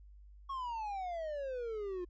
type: exponential sweep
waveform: triangle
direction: down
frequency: 1108.7 to 349.2 Hz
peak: -35 dBFS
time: 0.49-2.05 s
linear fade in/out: 10 ms
effects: added 50 Hz sine -53 dBFS peak until 2.09 s + resampled to 16000 Hz